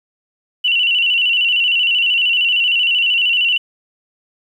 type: tone with vibrato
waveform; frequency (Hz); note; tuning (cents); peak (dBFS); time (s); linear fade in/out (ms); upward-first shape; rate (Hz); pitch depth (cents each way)
sine; 2853; F7; +36; -12; 0.64-3.58; 10; square; 13; 67
effects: 8-bit